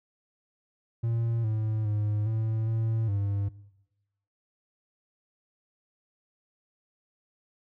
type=tone with pitch steps; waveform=triangle; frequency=115.6 / 108.9 / 105.2 / 110.8 / 112.6 / 100.3 Hz; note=A#2 / A2 / G#2 / A2 / A2 / G2; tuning=-14 / -17 / +23 / +13 / +40 / +40 cents; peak=-23 dBFS; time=1.03-3.49 s; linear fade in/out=10 ms; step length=410 ms; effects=noise-tail reverb RT60 1.0 s tail -21 dB re dry